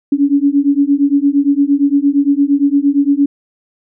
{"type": "beating tone pair", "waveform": "sine", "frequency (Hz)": [278.5, 287.2], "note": ["C#4", "D4"], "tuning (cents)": [8, -39], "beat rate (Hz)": 8.7, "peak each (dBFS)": -12, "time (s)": [0.12, 3.26], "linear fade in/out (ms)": 5, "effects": []}